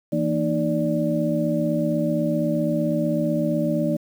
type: tone cluster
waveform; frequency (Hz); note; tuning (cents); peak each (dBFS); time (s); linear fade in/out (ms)
sine; 164.8 / 233 / 308.7 / 585; E3 / A#3 / D#4 / D5; 0 / -1 / -14 / -7; -25; 0.12-3.97; 10
effects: 8-bit